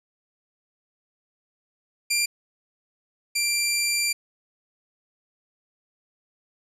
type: tone pair in turn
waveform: 15% pulse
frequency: 2381 / 2365 Hz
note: D7 / D7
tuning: +23 / +12 cents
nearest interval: unison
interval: 11 cents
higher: first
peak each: -14 / -15 dBFS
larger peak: first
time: 2.1-2.26 / 3.35-4.13 s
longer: second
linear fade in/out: 10 ms
effects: resampled to 32000 Hz + 9-bit